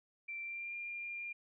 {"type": "tone with pitch glide", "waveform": "sine", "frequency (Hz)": [2349, 2398], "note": ["D7", "D7"], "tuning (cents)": [0, 36], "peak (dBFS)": -40, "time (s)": [0.28, 1.33], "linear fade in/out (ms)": 10, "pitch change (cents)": 36, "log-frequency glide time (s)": [0.42, 0.74], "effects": []}